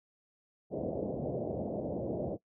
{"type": "low-pass noise", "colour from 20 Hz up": "white", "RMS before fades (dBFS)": -35, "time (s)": [0.7, 2.38], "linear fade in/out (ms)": 50, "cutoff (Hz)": 640, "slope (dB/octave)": 48, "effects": ["noise-tail reverb RT60 0.1 s tail -20 dB re dry", "high-pass 100 Hz 12 dB/octave"]}